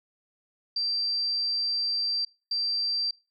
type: tone bursts at uneven times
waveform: sine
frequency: 4699 Hz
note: D8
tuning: in tune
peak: -25 dBFS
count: 2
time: 0.76-2.25 / 2.51-3.11 s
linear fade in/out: 5 ms
effects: noise-tail reverb RT60 0.3 s tail -23 dB re dry